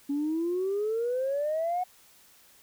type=exponential sweep; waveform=sine; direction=up; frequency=278.2 to 740 Hz; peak=-25 dBFS; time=0.09-1.84 s; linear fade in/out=10 ms; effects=tanh soft clip ceiling -22 dBFS + white hiss -58 dBFS RMS until 2.62 s